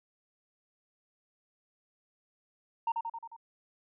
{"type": "tone with echo", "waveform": "sine", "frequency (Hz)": 920, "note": "A#5", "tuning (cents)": -23, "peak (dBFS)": -25, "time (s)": [2.87, 2.92], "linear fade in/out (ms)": 5, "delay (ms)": 89, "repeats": 5, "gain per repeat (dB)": -4, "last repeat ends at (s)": 3.365, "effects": ["tanh soft clip ceiling -25 dBFS"]}